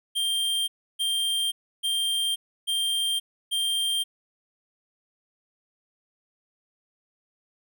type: tone bursts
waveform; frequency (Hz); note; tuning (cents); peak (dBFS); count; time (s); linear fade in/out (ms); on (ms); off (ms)
square; 3178; G7; +23; -24; 5; 0.15-4.04; 20; 530; 310
effects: none